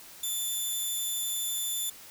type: tone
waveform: 10% pulse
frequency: 3512 Hz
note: A7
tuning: 4 cents flat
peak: -22 dBFS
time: 0.23-1.9 s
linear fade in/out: 5 ms
effects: white hiss -49 dBFS RMS until 2.1 s